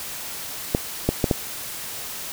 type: clicks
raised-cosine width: 2 ms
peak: -4 dBFS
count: 4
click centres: 0.749 / 1.09 / 1.242 / 1.312 s
effects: white hiss -33 dBFS RMS until 2.32 s